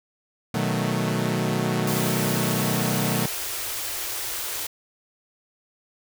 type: chord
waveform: sawtooth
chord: B dominant seventh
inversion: none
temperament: equal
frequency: 123.47 / 155.56 / 185 / 220 Hz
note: B2 / D#3 / F#3 / A3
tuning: 0 / 0 / 0 / 0 cents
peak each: -24 dBFS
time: 0.54-3.26 s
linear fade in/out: 5 ms
type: band-stop noise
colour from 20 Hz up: white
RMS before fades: -30 dBFS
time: 1.87-4.67 s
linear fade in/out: 5 ms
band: 120 to 300 Hz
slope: 96 dB/octave
effects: none